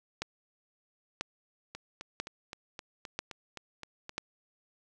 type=two click trains; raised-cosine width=0.2 ms; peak=-24 / -16 dBFS; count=10 / 5; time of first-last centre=1.75-4.094 / 0.22-4.18 s; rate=3.84 / 1.01 Hz; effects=none